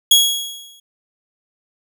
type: tone with exponential decay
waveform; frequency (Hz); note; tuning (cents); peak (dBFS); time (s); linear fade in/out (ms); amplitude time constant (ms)
sawtooth; 3324; G#7; +1; -3; 0.11-0.8; 5; 150
effects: none